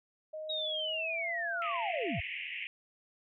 sine tone with pitch glide, 622.3 to 682.6 Hz, D#5 to F5, 0 to -40 cents, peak -38 dBFS, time 0.33-2.2 s, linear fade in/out 10 ms, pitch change +160 cents, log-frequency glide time 0.84-1.33 s
sine linear sweep, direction down, 3829 to 55 Hz, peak -33 dBFS, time 0.49-2.21 s, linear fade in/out 10 ms
white band-pass noise, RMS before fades -40 dBFS, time 1.62-2.67 s, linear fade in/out 0 ms, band 1900 to 2900 Hz, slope 96 dB/octave
effects none

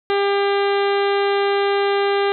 harmonic tone with a mistuned harmonic, 400.2 Hz, G4, 36 cents sharp, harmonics 1 / 2 / 3 / 4 / 5 / 6 / 7 / 8 / 9 / 10, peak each -17 / -23 / -27 / -29 / -31 / -33 / -34 / -35 / -36 / -37 dBFS, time 0.1-2.32 s, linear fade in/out 0 ms, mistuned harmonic 6, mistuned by -32 cents, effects none

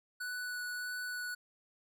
square tone with vibrato, 1480 Hz, F#6, in tune, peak -38 dBFS, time 0.2-1.35 s, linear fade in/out 10 ms, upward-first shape sine, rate 1.6 Hz, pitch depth 8 cents each way, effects none

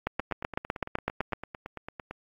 two click trains, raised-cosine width 0.5 ms, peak -22 / -12 dBFS, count 18 / 11, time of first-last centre 0.2-2.11 / 0.07-1.333 s, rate 8.9 / 7.92 Hz, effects AAC 48 kbps

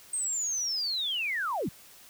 sine linear sweep, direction down, 8470 to 116.54 Hz, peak -28 dBFS, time 0.13-1.69 s, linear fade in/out 5 ms, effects white hiss -53 dBFS RMS until 2.09 s

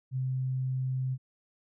sine tone, 130 Hz, C3, 11 cents flat, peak -28 dBFS, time 0.11-1.18 s, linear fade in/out 50 ms, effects none

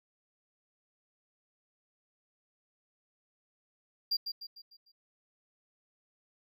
triangle tone with echo, 4770 Hz, D8, 26 cents sharp, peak -26 dBFS, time 4.11-4.17 s, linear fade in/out 10 ms, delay 150 ms, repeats 5, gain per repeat -7 dB, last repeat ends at 4.92 s, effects none

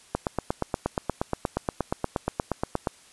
click train, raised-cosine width 1 ms, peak -10 dBFS, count 24, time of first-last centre 0.15-2.872 s, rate 8.45 Hz, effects white hiss -54 dBFS RMS until 3.12 s + resampled to 24000 Hz

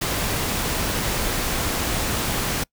pink noise, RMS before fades -24 dBFS, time 0.01-2.64 s, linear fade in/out 10 ms, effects noise-tail reverb RT60 0.1 s tail -25 dB re dry

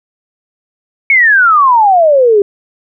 sine exponential sweep, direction down, 2243 to 392 Hz, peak -4 dBFS, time 1.1-2.42 s, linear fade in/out 2 ms, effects none

